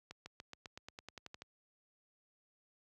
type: accelerating click train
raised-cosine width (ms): 0.2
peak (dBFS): -30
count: 13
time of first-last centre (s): 0.11-1.42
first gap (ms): 150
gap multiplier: 0.94
effects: high-pass 60 Hz 12 dB/octave